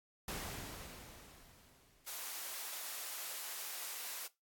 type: noise with exponential decay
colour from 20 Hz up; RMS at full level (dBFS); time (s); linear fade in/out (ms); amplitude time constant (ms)
pink; -41; 0.28-2.68; 2; 520
type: high-pass noise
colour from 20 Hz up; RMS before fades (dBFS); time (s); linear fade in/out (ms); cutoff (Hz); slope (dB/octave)
white; -44; 2.06-4.28; 20; 530; 12
effects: noise-tail reverb RT60 0.2 s tail -18 dB re dry + AAC 64 kbps